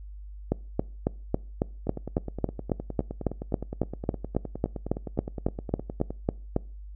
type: two click trains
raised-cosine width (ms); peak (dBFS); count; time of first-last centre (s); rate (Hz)
2; -10 / -20; 23 / 42; 0.52-6.564 / 1.87-6.106; 3.64 / 9.68
effects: noise-tail reverb RT60 0.4 s tail -24 dB re dry + added 50 Hz sine -39 dBFS peak until 6.95 s